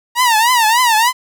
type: tone with vibrato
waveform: sawtooth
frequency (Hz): 934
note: A#5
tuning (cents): +3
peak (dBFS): -6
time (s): 0.15-1.13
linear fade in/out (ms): 50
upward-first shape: triangle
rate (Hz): 3.4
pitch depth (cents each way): 170
effects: 8-bit